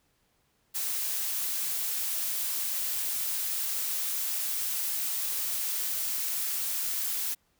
blue noise, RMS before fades -31 dBFS, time 0.74-7.35 s, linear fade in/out 20 ms, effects pink hiss -71 dBFS RMS until 7.59 s

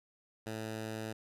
10% pulse tone, 110 Hz, A2, in tune, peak -30 dBFS, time 0.46-1.13 s, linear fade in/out 10 ms, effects resampled to 32000 Hz

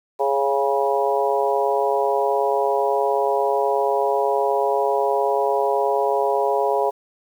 harmonic tone with a mistuned harmonic, 138.59 Hz, C#3, in tune, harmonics 3 / 4 / 5 / 6 / 7, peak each -22 / -23 / -24 / -25 / -25 dBFS, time 0.19-6.91 s, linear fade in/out 20 ms, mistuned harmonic 6, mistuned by -17 cents, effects 8-bit

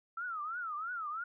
sine tone with vibrato, 1318.5 Hz, E6, in tune, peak -36 dBFS, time 0.17-1.24 s, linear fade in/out 5 ms, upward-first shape triangle, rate 3 Hz, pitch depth 220 cents each way, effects none

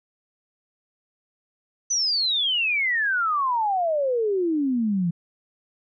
sine exponential sweep, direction down, 6100 to 164.81 Hz, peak -20 dBFS, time 1.9-5.11 s, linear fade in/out 10 ms, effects none

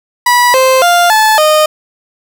30% pulse tone with pitch steps, 976 / 522 / 699 / 868 / 615 Hz, B5 / C5 / F5 / A5 / D#5, -21 / -4 / +1 / -24 / -20 cents, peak -3 dBFS, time 0.26-1.66 s, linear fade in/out 5 ms, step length 280 ms, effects none

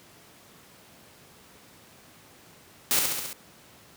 white noise with echo, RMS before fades -23 dBFS, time 2.91-2.99 s, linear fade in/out 0 ms, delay 68 ms, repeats 5, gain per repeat -3 dB, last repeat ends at 3.33 s, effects pink hiss -53 dBFS RMS until 3.96 s + high-pass 100 Hz 12 dB/octave

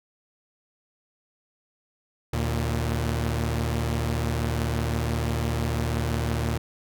sawtooth tone pair together, 75.4 / 116.05 Hz, D2 / A#2, +46 / -7 cents, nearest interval perfect fifth, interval 747 cents, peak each -23 dBFS, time 2.33-6.58 s, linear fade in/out 5 ms, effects none

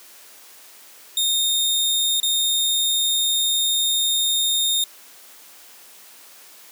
sawtooth tone with dropouts, 3672 Hz, A#7, 27 cents flat, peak -15 dBFS, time 1.17-4.84 s, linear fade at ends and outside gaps 2 ms, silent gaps 2.201-2.23 s, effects white hiss -46 dBFS RMS until 6.71 s + high-pass 300 Hz 12 dB/octave

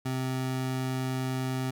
25% pulse tone, 130 Hz, C3, 11 cents flat, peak -25 dBFS, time 0.05-1.71 s, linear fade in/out 10 ms, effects none

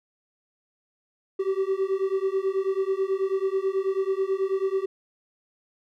triangle beating tone pair, 380.9 / 390.1 Hz, G4 / G4, -50 / -8 cents, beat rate 9.2 Hz, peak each -24 dBFS, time 1.39-4.86 s, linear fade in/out 10 ms, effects none

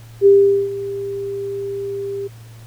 sine tone with ADSR envelope, 397.5 Hz, G4, 24 cents sharp, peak -5 dBFS, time 0.21-2.28 s, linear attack 50 ms, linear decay 430 ms, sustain -17 dB, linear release 15 ms, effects added 114 Hz sine -37 dBFS peak until 2.66 s + pink hiss -48 dBFS RMS until 2.66 s

